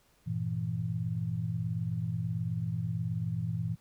sine chord, E diminished, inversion first, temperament equal, 98 / 116.54 / 164.81 Hz, G2 / Bb2 / E3, 0 / 0 / 0 cents, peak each -38 / -33 / -34 dBFS, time 0.26-3.76 s, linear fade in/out 20 ms, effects pink hiss -67 dBFS RMS until 3.8 s

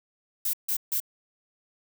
violet noise bursts, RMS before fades -27 dBFS, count 3, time 0.45-1.002 s, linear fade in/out 5 ms, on 84 ms, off 150 ms, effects none

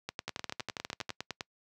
two click trains, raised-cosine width 0.2 ms, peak -18 / -18 dBFS, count 11 / 14, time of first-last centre 0.28-1.093 / 0.09-1.408 s, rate 12.3 / 9.86 Hz, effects noise-tail reverb RT60 0.1 s tail -26 dB re dry + high-pass 80 Hz 12 dB/octave

